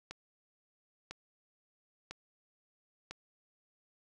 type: click train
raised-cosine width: 0.2 ms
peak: -25 dBFS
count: 4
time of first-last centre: 0.11-3.11 s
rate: 1 Hz
effects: none